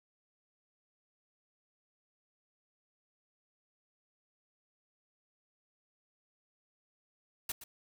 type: noise with echo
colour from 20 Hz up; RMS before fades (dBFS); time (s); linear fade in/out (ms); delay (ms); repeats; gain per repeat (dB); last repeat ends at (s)
white; -36; 7.49-7.52; 5; 120; 1; -13; 7.64
effects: none